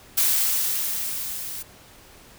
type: noise with level ramp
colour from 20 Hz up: blue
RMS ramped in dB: -19 to -34 dBFS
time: 0.17-1.63 s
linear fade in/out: 10 ms
effects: pink hiss -49 dBFS RMS until 2.38 s